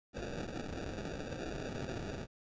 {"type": "noise with sample-and-hold", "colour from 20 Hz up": "white", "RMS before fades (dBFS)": -41, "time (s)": [0.13, 2.27], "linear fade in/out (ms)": 50, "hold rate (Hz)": 1050, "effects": ["resampled to 16000 Hz"]}